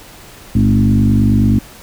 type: tone with frequency modulation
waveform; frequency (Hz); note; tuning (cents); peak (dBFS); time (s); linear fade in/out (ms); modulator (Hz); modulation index
sine; 163.3; E3; -16; -8; 0.55-1.59; 5; 49.4; 2.2
effects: pink hiss -38 dBFS RMS until 1.82 s